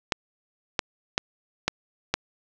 clicks, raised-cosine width 0.2 ms, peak -4 dBFS, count 5, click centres 0.122 / 0.792 / 1.179 / 1.68 / 2.14 s, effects low-pass 7000 Hz 12 dB/octave + 7-bit

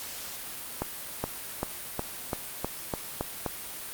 accelerating click train, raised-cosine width 1 ms, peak -14 dBFS, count 9, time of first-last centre 0.82-3.463 s, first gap 420 ms, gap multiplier 0.93, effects white hiss -39 dBFS RMS until 3.93 s + Opus 48 kbps

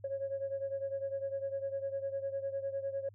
sine beating tone pair, 545 / 554.9 Hz, C#5 / C#5, -29 / +2 cents, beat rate 9.9 Hz, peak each -35 / -39 dBFS, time 0.04-3.09 s, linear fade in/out 5 ms, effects tanh soft clip ceiling -28 dBFS + added 102 Hz sine -55 dBFS peak until 3.14 s

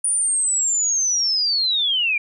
sine linear sweep, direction down, 9540 to 2328 Hz, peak -17 dBFS, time 0.04-2.18 s, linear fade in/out 5 ms, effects none

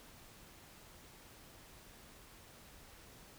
silence, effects pink hiss -58 dBFS RMS until 3.38 s

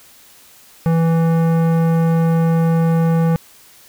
sine tone with tanh clipping, 164.81 Hz, E3, in tune, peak -14 dBFS, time 0.86-3.36 s, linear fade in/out 0 ms, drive 16 dB, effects white hiss -46 dBFS RMS until 3.88 s

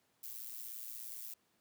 violet noise with amplitude modulation, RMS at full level -43 dBFS, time 0.23-1.34 s, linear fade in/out 5 ms, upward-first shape sine, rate 117 Hz, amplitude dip 75%, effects pink hiss -75 dBFS RMS until 1.6 s + high-pass 150 Hz 12 dB/octave

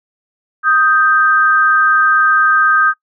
sine tone pair together, 1246.9 / 1571 Hz, D#6 / G6, +3 / +3 cents, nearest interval major third, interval 400 cents, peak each -11 dBFS, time 0.63-2.94 s, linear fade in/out 50 ms, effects noise-tail reverb RT60 0.1 s tail -22 dB re dry

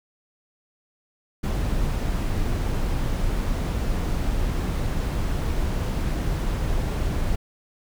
brown noise, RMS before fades -24 dBFS, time 1.43-7.36 s, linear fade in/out 10 ms, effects none

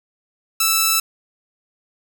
5% pulse tone, 1318.5 Hz, E6, in tune, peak -3 dBFS, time 0.6-1 s, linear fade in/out 5 ms, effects none

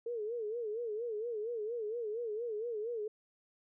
sine tone with vibrato, 448.9 Hz, A4, 35 cents sharp, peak -35 dBFS, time 0.06-3.08 s, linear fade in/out 5 ms, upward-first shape sine, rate 4.3 Hz, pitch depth 130 cents each way, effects none

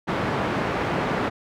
pink band-pass noise, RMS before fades -25 dBFS, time 0.07-1.3 s, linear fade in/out 20 ms, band 130 to 1800 Hz, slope 12 dB/octave, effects none

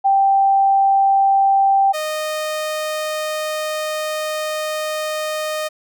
sine / sawtooth tone pair in turn, 784 / 617.1 Hz, G5 / D#5, 0 / -14 cents, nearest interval major third, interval 414 cents, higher first, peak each -11 / -17 dBFS, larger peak first, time 0.04-1.93 / 1.93-5.69 s, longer second, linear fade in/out 20 ms, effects none

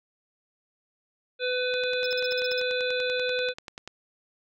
harmonic tone, 501 Hz, B4, 25 cents sharp, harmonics 1 / 3 / 5 / 7 / 8, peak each -27 / -32 / -34 / -35 / -36 dBFS, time 1.39-3.54 s, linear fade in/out 50 ms
click train, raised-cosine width 0.2 ms, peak -21 dBFS, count 23, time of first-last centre 1.74-3.876 s, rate 10.3 Hz
triangle tone bursts, 5210 Hz, E8, 21 cents flat, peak -30 dBFS, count 9, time 2.04-2.598 s, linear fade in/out 2 ms, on 22 ms, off 45 ms
effects none

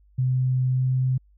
sine tone with pitch glide, 128.4 to 129.22 Hz, C3 to C3, -32 to -21 cents, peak -19 dBFS, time 0.18-1.18 s, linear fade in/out 10 ms, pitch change +11 cents, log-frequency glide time 0.63-0.89 s, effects added 50 Hz sine -54 dBFS peak until 1.37 s

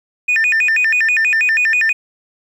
sine tone with vibrato, 2106 Hz, C7, 11 cents sharp, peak -9 dBFS, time 0.28-1.93 s, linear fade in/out 10 ms, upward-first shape square, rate 6.2 Hz, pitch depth 280 cents each way, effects tanh soft clip ceiling -10 dBFS + 8-bit

